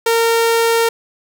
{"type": "tone", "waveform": "sawtooth", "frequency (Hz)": 459.6, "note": "A#4", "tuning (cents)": -25, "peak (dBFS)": -8, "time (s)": [0.06, 0.89], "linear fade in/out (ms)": 5, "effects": []}